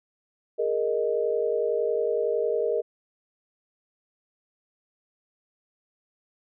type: chord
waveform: sine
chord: Ab suspended second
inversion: none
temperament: equal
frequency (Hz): 415.3 / 466.2 / 622.3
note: Ab4 / Bb4 / Eb5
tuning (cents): 0 / 0 / 0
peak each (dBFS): -28 / -25 / -29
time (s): 0.58-2.82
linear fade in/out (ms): 20
effects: none